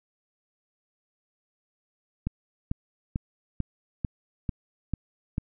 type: click train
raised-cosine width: 5 ms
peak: -15 dBFS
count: 8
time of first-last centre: 2.27-5.381 s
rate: 2.25 Hz
effects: none